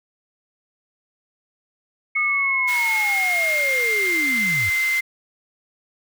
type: tone with pitch glide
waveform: sine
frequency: 2189 to 2078 Hz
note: C#7 to C7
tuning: -22 to -12 cents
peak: -18 dBFS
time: 2.15-5.01 s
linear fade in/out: 10 ms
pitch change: -90 cents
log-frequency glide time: 2.42-4.5 s
type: linear sweep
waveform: sine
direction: down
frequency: 1241 to 82.6 Hz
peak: -27 dBFS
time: 2.16-4.7 s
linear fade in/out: 10 ms
type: high-pass noise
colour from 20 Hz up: pink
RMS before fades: -32 dBFS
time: 2.67-5.01 s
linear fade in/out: 20 ms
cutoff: 1300 Hz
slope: 24 dB/octave
effects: none